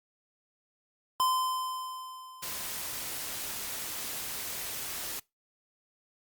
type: tone with exponential decay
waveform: square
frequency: 1030 Hz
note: C6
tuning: 28 cents flat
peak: -24 dBFS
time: 1.2-3.18 s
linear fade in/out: 0 ms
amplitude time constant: 430 ms
type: noise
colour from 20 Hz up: white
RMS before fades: -37 dBFS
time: 2.42-5.2 s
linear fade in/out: 10 ms
effects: noise-tail reverb RT60 0.2 s tail -23 dB re dry + Opus 48 kbps